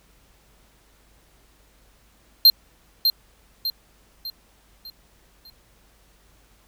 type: tone with echo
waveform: square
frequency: 4178 Hz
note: C8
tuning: 3 cents flat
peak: -9 dBFS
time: 2.45-2.5 s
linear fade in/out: 2 ms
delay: 600 ms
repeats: 5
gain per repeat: -7 dB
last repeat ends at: 5.5 s
effects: added 50 Hz sine -59 dBFS peak until 6.67 s + pink hiss -59 dBFS RMS until 6.67 s